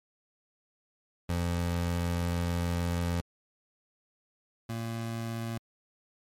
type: tone pair in turn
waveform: 25% pulse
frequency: 86.5 / 114.63 Hz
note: F2 / A#2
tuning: -16 / -29 cents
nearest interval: perfect fourth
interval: 487 cents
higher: second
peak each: -24 / -29 dBFS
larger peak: first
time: 1.29-3.21 / 4.69-5.58 s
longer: first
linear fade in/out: 5 ms
effects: MP3 64 kbps